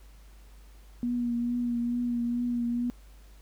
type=tone with vibrato; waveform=sine; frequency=240 Hz; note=B3; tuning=49 cents flat; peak=-26 dBFS; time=1.03-2.9 s; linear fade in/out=0 ms; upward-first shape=triangle; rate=2.3 Hz; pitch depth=28 cents each way; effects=added 50 Hz sine -49 dBFS peak until 3.41 s + pink hiss -61 dBFS RMS until 3.41 s